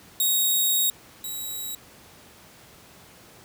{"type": "tone pair in turn", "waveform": "5% pulse", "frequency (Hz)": [3768, 3863], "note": ["A#7", "B7"], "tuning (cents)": [18, -39], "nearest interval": "unison", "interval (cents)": 43, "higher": "second", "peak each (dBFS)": [-12, -23], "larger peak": "first", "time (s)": [[0.2, 0.9], [1.24, 1.75]], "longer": "first", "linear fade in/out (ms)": 2, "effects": ["pink hiss -50 dBFS RMS until 3.44 s", "high-pass 80 Hz 12 dB/octave"]}